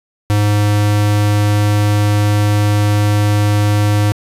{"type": "tone", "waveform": "square", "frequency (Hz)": 103.9, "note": "G#2", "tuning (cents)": 1, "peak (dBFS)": -11, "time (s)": [0.3, 4.12], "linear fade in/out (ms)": 0, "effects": ["resampled to 32000 Hz", "8-bit"]}